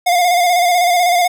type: tone with vibrato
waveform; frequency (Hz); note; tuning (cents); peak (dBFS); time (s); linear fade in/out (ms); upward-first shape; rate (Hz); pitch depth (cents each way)
square; 708; F5; +23; -11; 0.06-1.28; 10; square; 16; 36
effects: none